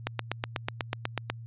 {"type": "click train", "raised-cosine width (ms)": 0.3, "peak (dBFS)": -12, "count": 11, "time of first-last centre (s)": [0.07, 1.3], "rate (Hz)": 8.13, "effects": ["added 115 Hz sine -40 dBFS peak until 1.46 s", "resampled to 8000 Hz"]}